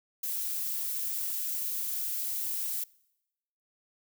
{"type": "noise", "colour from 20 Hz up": "violet", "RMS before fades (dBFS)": -33, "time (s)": [0.23, 2.84], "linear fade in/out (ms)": 5, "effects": ["noise-tail reverb RT60 0.9 s tail -24 dB re dry"]}